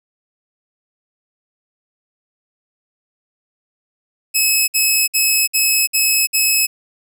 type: tone bursts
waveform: 10% pulse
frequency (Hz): 2579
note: E7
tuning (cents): -39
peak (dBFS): -4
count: 6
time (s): 4.34-6.67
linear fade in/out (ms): 20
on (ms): 340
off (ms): 58
effects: none